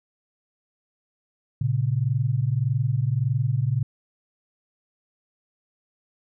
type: tone pair together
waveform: sine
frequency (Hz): 114.7 / 136.4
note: A#2 / C#3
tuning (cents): -28 / -28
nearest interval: minor third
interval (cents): 300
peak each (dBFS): -23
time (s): 1.61-3.83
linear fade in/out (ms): 5
effects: none